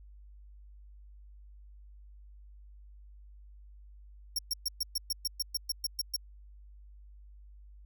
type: tone bursts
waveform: sawtooth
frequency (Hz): 5530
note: F8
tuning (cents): -18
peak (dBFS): -26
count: 13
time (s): 4.36-6.164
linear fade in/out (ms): 5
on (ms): 28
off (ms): 120
effects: added 50 Hz sine -50 dBFS peak until 7.85 s